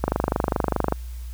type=click train; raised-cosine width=1 ms; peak=-6 dBFS; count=23; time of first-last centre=0.04-0.924 s; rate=24.9 Hz; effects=added 60 Hz sine -31 dBFS peak until 1.33 s + white hiss -51 dBFS RMS until 1.33 s